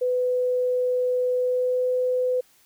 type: tone with pitch glide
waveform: sine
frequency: 500 to 503.8 Hz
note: B4 to B4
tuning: +21 to +34 cents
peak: -20 dBFS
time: 0.01-2.41 s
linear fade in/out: 10 ms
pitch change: +13 cents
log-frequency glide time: 1.35-1.89 s
effects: white hiss -59 dBFS RMS until 2.65 s